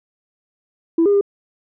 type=tone with pitch steps; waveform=sine; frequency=331.4 / 405.8 / 401.8 Hz; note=E4 / G#4 / G4; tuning=+9 / -40 / +43 cents; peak=-10 dBFS; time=0.98-1.211 s; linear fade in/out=5 ms; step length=77 ms; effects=tanh soft clip ceiling -8 dBFS